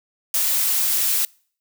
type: noise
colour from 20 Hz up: blue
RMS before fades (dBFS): -20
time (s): 0.34-1.25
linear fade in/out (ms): 2
effects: noise-tail reverb RT60 0.5 s tail -26 dB re dry